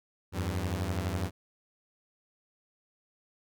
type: beating tone pair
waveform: sawtooth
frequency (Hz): 84.7 / 96.7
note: E2 / G2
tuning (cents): +48 / -23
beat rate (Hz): 12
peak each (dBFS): -29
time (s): 0.32-1.31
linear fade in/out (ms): 50
effects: none